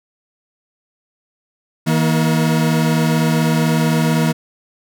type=tone pair together; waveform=40% pulse; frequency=160 / 235.8 Hz; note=D#3 / A#3; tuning=+49 / +20 cents; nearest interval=perfect fifth; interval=671 cents; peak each=-14 / -17 dBFS; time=1.86-4.33 s; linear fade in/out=20 ms; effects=none